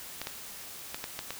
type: clicks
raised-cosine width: 0.2 ms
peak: -17 dBFS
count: 6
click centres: 0.216 / 0.271 / 0.945 / 1.041 / 1.191 / 1.306 s
effects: white hiss -44 dBFS RMS until 1.39 s